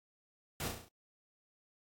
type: noise with echo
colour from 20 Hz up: pink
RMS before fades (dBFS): -39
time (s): 0.6-0.68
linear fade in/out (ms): 2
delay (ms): 34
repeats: 6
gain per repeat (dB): -4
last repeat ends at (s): 0.884
effects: AAC 64 kbps